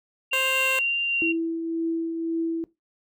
sine tone with vibrato, 2768 Hz, F7, 16 cents flat, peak -21 dBFS, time 0.31-1.33 s, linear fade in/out 20 ms, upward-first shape triangle, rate 1.8 Hz, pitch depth 11 cents each way
10% pulse tone, 526 Hz, C5, 9 cents sharp, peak -17 dBFS, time 0.33-0.79 s, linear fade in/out 2 ms
sine tone with tremolo, 329.6 Hz, E4, in tune, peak -22 dBFS, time 1.22-2.64 s, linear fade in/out 0 ms, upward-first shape triangle, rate 1.9 Hz, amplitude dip 45%
effects noise-tail reverb RT60 0.2 s tail -19 dB re dry

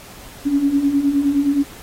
sine beating tone pair, 275.1 / 284.7 Hz, C#4 / C#4, -13 / +46 cents, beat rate 9.6 Hz, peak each -21 / -15 dBFS, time 0.45-1.64 s, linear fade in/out 20 ms, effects pink hiss -40 dBFS RMS until 1.82 s + AAC 48 kbps

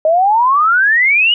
sine exponential sweep, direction up, 614 to 2960 Hz, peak -8 dBFS, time 0.05-1.34 s, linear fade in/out 2 ms, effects none

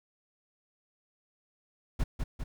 brown noise with echo, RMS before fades -27 dBFS, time 1.99-2.04 s, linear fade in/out 10 ms, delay 200 ms, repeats 2, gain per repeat -4 dB, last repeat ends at 2.44 s, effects none

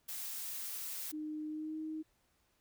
blue noise, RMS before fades -42 dBFS, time 0.08-1.12 s, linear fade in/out 10 ms
sine tone with pitch glide, 306.4 to 313.4 Hz, D#4 to D#4, -27 to +13 cents, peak -38 dBFS, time 1.12-2.03 s, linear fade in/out 20 ms, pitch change +40 cents, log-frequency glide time 1.47-1.77 s
effects pink hiss -75 dBFS RMS until 2.6 s

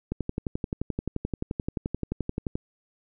click train, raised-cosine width 3 ms, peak -15 dBFS, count 29, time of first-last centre 0.12-2.555 s, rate 11.5 Hz, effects none

